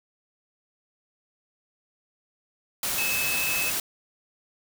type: tone in noise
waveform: sine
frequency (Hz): 2597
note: E7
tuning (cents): -26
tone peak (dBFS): -27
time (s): 2.98-3.7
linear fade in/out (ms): 2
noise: white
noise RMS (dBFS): -28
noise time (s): 2.83-3.8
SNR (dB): -2
effects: none